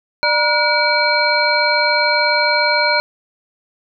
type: tone cluster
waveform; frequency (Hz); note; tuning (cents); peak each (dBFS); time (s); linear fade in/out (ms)
sine; 598 / 954 / 1447 / 2294 / 4181; D5 / A#5 / F#6 / D7 / C8; +31 / +40 / -39 / -41 / -2; -19; 0.23-3; 0
effects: none